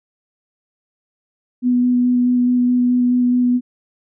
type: tone with vibrato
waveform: sine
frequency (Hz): 246.9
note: B3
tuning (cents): 0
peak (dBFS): -12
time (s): 1.62-3.61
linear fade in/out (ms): 50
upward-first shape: square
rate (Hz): 4.7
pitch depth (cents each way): 8
effects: none